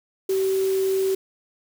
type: tone in noise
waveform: sine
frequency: 383.3 Hz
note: G4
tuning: 39 cents flat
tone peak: -19 dBFS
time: 0.29-1.15 s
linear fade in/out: 5 ms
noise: white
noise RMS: -37 dBFS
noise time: 0.29-1.15 s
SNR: +15 dB
effects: none